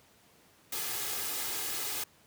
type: noise with comb filter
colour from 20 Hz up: white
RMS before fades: -35 dBFS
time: 0.72-2.04 s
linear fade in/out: 5 ms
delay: 2.4 ms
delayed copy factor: +0.55
effects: pink hiss -62 dBFS RMS until 2.26 s + high-pass 100 Hz 12 dB/octave